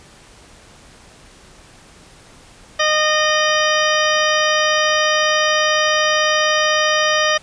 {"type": "harmonic tone with a mistuned harmonic", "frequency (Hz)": 614, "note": "D#5", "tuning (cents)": -23, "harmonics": [1, 2, 3, 4, 5, 6, 8, 9], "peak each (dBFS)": [-19, -20, -19, -27, -22, -26, -28, -26], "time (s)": [2.79, 7.38], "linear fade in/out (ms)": 10, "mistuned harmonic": 9, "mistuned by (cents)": 60, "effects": ["pink hiss -45 dBFS RMS until 7.42 s", "resampled to 22050 Hz"]}